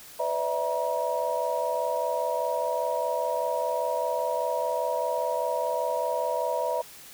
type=tone cluster; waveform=sine; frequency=503 / 586 / 651 / 952 Hz; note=B4 / D5 / E5 / A#5; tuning=+32 / -4 / -22 / +36 cents; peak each=-31 / -31 / -30 / -30 dBFS; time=0.19-6.82 s; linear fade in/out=10 ms; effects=white hiss -47 dBFS RMS until 7.13 s

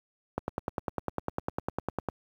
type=click train; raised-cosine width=1 ms; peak=-15 dBFS; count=18; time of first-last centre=0.38-2.087 s; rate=9.96 Hz; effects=high-pass 60 Hz 12 dB/octave + 9-bit

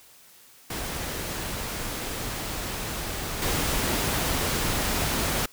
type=noise with level steps; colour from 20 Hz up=pink; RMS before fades=-32 / -26 dBFS; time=0.7-5.46 s; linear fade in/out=5 ms; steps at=3.42 s; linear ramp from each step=2 ms; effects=white hiss -53 dBFS RMS until 5.52 s

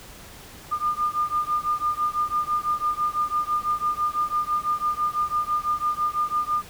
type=beating tone pair; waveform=sine; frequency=1206 / 1212 Hz; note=D6 / D#6; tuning=+46 / -46 cents; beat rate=6 Hz; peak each=-25 dBFS; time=0.71-6.63 s; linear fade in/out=20 ms; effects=pink hiss -44 dBFS RMS until 6.69 s

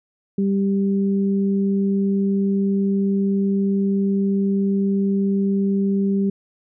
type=tone pair together; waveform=sine; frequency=196.9 / 393.8 Hz; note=G3 / G4; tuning=+8 / +8 cents; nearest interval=octave; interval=1200 cents; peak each=-17 / -25 dBFS; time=0.38-6.3 s; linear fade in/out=5 ms; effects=none

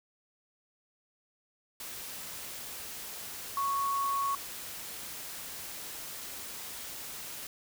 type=tone in noise; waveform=sine; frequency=1108.7 Hz; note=C#6; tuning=in tune; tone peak=-28 dBFS; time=3.57-4.35 s; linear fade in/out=2 ms; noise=white; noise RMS=-42 dBFS; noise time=1.8-7.47 s; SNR=+11 dB; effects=none

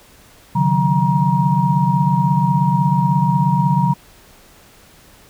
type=tone cluster; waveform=sine; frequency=137.3 / 153.7 / 183.2 / 947 Hz; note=C#3 / D#3 / F#3 / A#5; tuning=-16 / -21 / -17 / +27 cents; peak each=-18 dBFS; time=0.55-3.94 s; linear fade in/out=10 ms; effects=pink hiss -47 dBFS RMS until 5.29 s

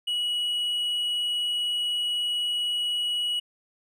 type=tone; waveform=triangle; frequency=2921 Hz; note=F#7; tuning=23 cents flat; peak=-23 dBFS; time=0.07-3.4 s; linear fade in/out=10 ms; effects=none

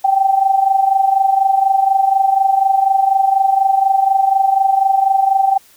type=tone with amplitude modulation; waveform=sine; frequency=778 Hz; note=G5; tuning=13 cents flat; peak=-7 dBFS; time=0.04-5.58 s; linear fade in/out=10 ms; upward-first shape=sine; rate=24.1 Hz; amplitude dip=70%; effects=white hiss -48 dBFS RMS until 5.76 s

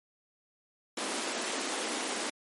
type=high-pass noise; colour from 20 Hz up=pink; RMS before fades=-34 dBFS; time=0.97-2.3 s; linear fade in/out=5 ms; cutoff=230 Hz; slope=48 dB/octave; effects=MP3 48 kbps

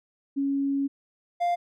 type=tone pair in turn; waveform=sine / triangle; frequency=277.2 / 698.5 Hz; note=C#4 / F5; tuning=0 / 0 cents; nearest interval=octave + major third; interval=1600 cents; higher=second; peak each=-23 / -20 dBFS; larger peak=second; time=0.36-0.88 / 1.4-1.56 s; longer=first; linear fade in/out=20 ms; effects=none

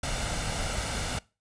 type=noise with comb filter; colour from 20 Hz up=pink; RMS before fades=-31 dBFS; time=0.03-1.19 s; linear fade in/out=5 ms; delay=1.4 ms; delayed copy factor=+0.5; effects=noise-tail reverb RT60 0.3 s tail -22 dB re dry + resampled to 22050 Hz

